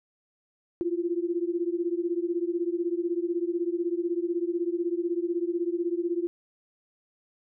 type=beating tone pair; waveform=sine; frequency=338.6 / 354.6 Hz; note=E4 / F4; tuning=+46 / +26 cents; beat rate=16 Hz; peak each=-28 / -29 dBFS; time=0.81-6.27 s; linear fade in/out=0 ms; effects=none